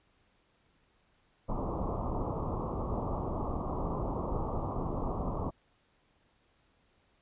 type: low-pass noise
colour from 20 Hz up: pink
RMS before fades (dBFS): -34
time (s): 1.48-5.51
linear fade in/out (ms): 20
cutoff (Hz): 1200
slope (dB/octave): 96
effects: pink hiss -70 dBFS RMS until 7.21 s + resampled to 8000 Hz